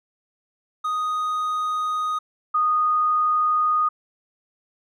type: tone pair in turn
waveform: triangle / sine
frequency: 1244.5 / 1235.9 Hz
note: D#6 / D#6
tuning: 0 / -12 cents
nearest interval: unison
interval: 12 cents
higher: first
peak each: -20 / -17 dBFS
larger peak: second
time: 0.84-2.19 / 2.54-3.89 s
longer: neither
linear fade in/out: 10 ms
effects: none